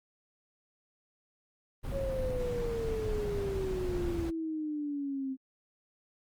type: noise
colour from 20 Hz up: brown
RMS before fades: -36 dBFS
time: 1.83-4.31 s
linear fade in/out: 20 ms
type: exponential sweep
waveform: sine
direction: down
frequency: 554.4 to 261.6 Hz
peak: -32 dBFS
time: 1.91-5.37 s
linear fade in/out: 50 ms
effects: Opus 32 kbps